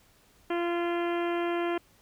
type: harmonic tone with a mistuned harmonic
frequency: 344.6 Hz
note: F4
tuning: 23 cents flat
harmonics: 1 / 2 / 3 / 4 / 5 / 6 / 7 / 8 / 9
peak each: -28 / -34 / -38 / -40 / -42 / -44 / -45 / -46 / -47 dBFS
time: 0.5-1.78 s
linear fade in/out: 5 ms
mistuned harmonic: 9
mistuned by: +28 cents
effects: pink hiss -62 dBFS RMS until 2.01 s